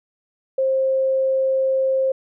sine tone, 530 Hz, C5, 22 cents sharp, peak -16 dBFS, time 0.58-2.12 s, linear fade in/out 5 ms, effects none

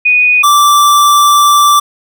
sine / square tone pair in turn, 2477 / 1169 Hz, D#7 / D6, -8 / -8 cents, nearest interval octave + minor second, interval 1300 cents, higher first, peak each -5 dBFS, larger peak neither, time 0.05-0.43 / 0.43-1.8 s, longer second, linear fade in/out 10 ms, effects none

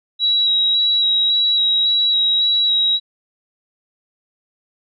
sine tone with vibrato, 3868 Hz, B7, 37 cents flat, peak -13 dBFS, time 0.19-3 s, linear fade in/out 50 ms, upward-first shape square, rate 1.8 Hz, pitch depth 13 cents each way, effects none

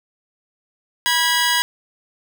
15% pulse tone pair together, 977 / 1643.1 Hz, B5 / G#6, -19 / -19 cents, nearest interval major sixth, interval 900 cents, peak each -12 dBFS, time 1.06-1.62 s, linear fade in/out 0 ms, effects none

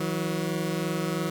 20% pulse tone pair together, 160.56 / 183.6 Hz, E3 / F#3, -45 / -13 cents, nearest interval major second, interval 232 cents, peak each -24 / -25 dBFS, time 0-1.3 s, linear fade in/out 5 ms, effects 9-bit

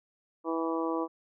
harmonic tone, 163.8 Hz, E3, 11 cents flat, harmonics 2 / 3 / 4 / 5 / 6 / 7, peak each -31 / -34 / -39 / -41 / -37 / -38 dBFS, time 0.44-1.08 s, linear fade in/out 50 ms, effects none

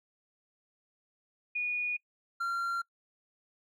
sine / triangle tone pair in turn, 2455 / 1377.8 Hz, D#7 / F6, -24 / -24 cents, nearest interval minor seventh, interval 1000 cents, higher first, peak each -29 / -28 dBFS, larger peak second, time 1.55-1.97 / 2.4-2.82 s, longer neither, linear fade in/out 10 ms, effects noise-tail reverb RT60 0.1 s tail -25 dB re dry

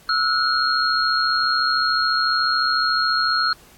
sine tone cluster, 1315 / 1449 / 4258 Hz, E6 / F#6 / C8, -5 / -37 / +30 cents, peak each -21 / -22 / -21 dBFS, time 0.09-3.53 s, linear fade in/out 2 ms, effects pink hiss -50 dBFS RMS until 3.77 s + AAC 64 kbps

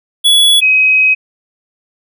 square / sine tone pair in turn, 3390 / 2533 Hz, G#7 / D#7, +35 / +30 cents, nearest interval perfect fourth, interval 505 cents, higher first, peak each -6 dBFS, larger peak neither, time 0.24-0.61 / 0.61-1.15 s, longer second, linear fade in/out 20 ms, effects none

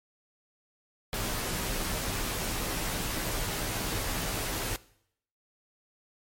pink noise with comb filter, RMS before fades -32 dBFS, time 1.13-4.76 s, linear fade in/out 0 ms, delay 14 ms, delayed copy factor -0.55, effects noise-tail reverb RT60 0.7 s tail -20 dB re dry + MP3 64 kbps

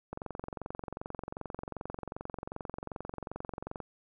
click train, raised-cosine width 1 ms, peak -24 dBFS, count 84, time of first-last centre 0.13-3.803 s, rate 22.6 Hz, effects none

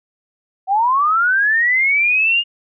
sine linear sweep, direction up, 740 to 2860 Hz, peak -12 dBFS, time 0.67-2.44 s, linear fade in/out 50 ms, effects none

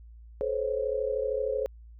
sine tone cluster, 430.5 / 513 / 546 Hz, A4 / C5 / C#5, -38 / -34 / -26 cents, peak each -31 dBFS, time 0.41-1.66 s, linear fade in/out 0 ms, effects added 57 Hz sine -46 dBFS peak until 1.99 s

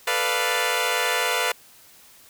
10% pulse chord, B half-diminished seventh, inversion third, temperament equal, 440 / 493.9 / 587.3 / 698.5 Hz, A4 / B4 / D5 / F5, 0 / 0 / 0 / 0 cents, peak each -21 / -16 / -21 / -18 dBFS, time 0.07-1.52 s, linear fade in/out 5 ms, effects white hiss -51 dBFS RMS until 2.29 s

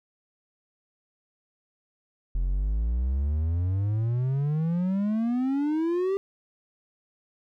triangle exponential sweep, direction up, 42.07 to 397.9 Hz, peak -21 dBFS, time 2.35-6.17 s, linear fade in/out 0 ms, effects none

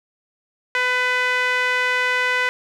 sawtooth tone with band-pass filter, 500 Hz, B4, 21 cents sharp, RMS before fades -20 dBFS, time 0.75-2.49 s, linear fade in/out 0 ms, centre 1900 Hz, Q 2.5, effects none

